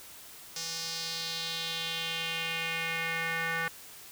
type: tone with band-pass filter sweep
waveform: square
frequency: 164.81 Hz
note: E3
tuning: in tune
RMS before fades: -34 dBFS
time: 0.56-3.68 s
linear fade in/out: 2 ms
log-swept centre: 5600 to 1700 Hz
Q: 2.9
effects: white hiss -49 dBFS RMS until 4.11 s